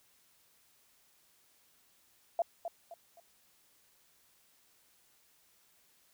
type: tone with echo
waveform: sine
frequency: 680 Hz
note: F5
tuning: 46 cents flat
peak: -26 dBFS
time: 2.39-2.42 s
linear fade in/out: 2 ms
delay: 260 ms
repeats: 3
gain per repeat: -9 dB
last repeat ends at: 3.2 s
effects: white hiss -68 dBFS RMS until 6.13 s